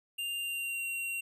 square tone with pitch glide, 2794 to 2749 Hz, F7 to F7, 0 to -28 cents, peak -34 dBFS, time 0.18-1.21 s, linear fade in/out 10 ms, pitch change -28 cents, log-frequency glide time 0.37-0.86 s, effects none

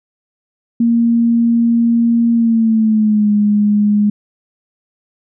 sine tone with pitch glide, 233.1 to 207.7 Hz, A#3 to G#3, 0 to 0 cents, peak -9 dBFS, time 0.8-4.1 s, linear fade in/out 5 ms, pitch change -200 cents, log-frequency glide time 2.33-3.31 s, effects none

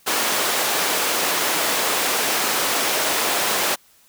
pink high-pass noise, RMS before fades -21 dBFS, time 0.06-3.76 s, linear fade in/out 20 ms, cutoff 460 Hz, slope 12 dB/octave, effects white hiss -55 dBFS RMS until 4.08 s

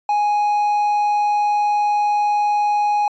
triangle tone, 830.6 Hz, G#5, in tune, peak -13 dBFS, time 0.09-3.08 s, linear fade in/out 2 ms, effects resampled to 16000 Hz

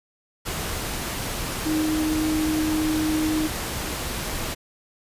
sine tone in noise, 311.1 Hz, D#4, in tune, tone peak -21 dBFS, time 1.65-3.48 s, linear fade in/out 20 ms, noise pink, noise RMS -29 dBFS, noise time 0.45-4.55 s, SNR +5 dB, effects resampled to 32000 Hz

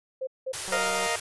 sine tone bursts, 523.3 Hz, C5, in tune, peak -28 dBFS, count 3, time 0.21-0.776 s, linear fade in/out 10 ms, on 62 ms, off 190 ms
white band-stop noise, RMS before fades -33 dBFS, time 0.53-1.2 s, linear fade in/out 5 ms, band 150 to 340 Hz, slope 48 dB/octave
click train, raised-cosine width 1 ms, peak -27 dBFS, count 74, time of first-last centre 0.68-1.066 s, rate 189 Hz
15% pulse chord, Bb suspended fourth, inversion none, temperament equal, 466.2 / 622.3 / 698.5 Hz, Bb4 / Eb5 / F5, 0 / 0 / 0 cents, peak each -24 / -24 / -23 dBFS, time 0.72-1.16 s, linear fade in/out 5 ms
effects resampled to 24000 Hz

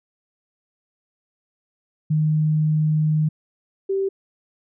sine tone pair in turn, 154.3 / 388.8 Hz, D#3 / G4, -14 / -14 cents, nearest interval octave + major third, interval 1600 cents, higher second, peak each -16 / -19 dBFS, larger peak first, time 2.1-3.29 / 3.89-4.09 s, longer first, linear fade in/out 10 ms, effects none

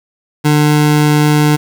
25% pulse tone, 149.7 Hz, D3, 33 cents sharp, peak -4 dBFS, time 0.44-1.57 s, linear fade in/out 20 ms, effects 7-bit

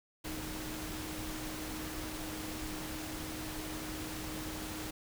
sine tone in noise, 311.1 Hz, D#4, in tune, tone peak -43 dBFS, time 0.24-4.91 s, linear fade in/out 10 ms, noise pink, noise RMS -42 dBFS, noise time 0.24-4.91 s, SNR -4 dB, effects none

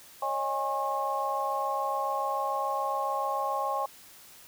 sine tone cluster, 550 / 617 / 818 / 1083 Hz, C#5 / D#5 / G#5 / C#6, -14 / -15 / -26 / -41 cents, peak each -35 / -37 / -31 / -31 dBFS, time 0.22-3.86 s, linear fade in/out 5 ms, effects white hiss -52 dBFS RMS until 4.47 s

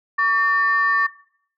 sine tone pair together, 1137 / 1801.6 Hz, C#6 / A6, +44 / +40 cents, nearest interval minor sixth, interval 796 cents, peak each -18 dBFS, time 0.18-1.07 s, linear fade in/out 10 ms, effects noise-tail reverb RT60 0.6 s tail -19 dB re dry + tanh soft clip ceiling -9 dBFS

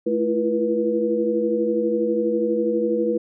sine tone cluster, 218 / 330.7 / 342.9 / 484.9 Hz, A3 / E4 / F4 / B4, -16 / +6 / -32 / -32 cents, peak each -26 / -26 / -26 / -21 dBFS, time 0.06-3.18 s, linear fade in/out 10 ms, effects none

